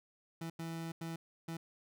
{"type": "tone bursts at uneven times", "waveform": "30% pulse", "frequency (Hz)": 164.81, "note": "E3", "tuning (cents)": 0, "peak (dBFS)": -37, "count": 4, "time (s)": [[0.41, 0.5], [0.59, 0.92], [1.01, 1.16], [1.48, 1.57]], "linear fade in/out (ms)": 5, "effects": []}